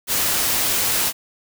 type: noise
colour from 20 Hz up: white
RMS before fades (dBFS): -20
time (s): 0.07-1.13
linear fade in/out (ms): 50
effects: none